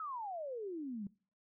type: exponential sweep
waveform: sine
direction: down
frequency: 1318.5 to 190 Hz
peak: -39 dBFS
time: 0-1.07 s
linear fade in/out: 2 ms
effects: noise-tail reverb RT60 0.4 s tail -22 dB re dry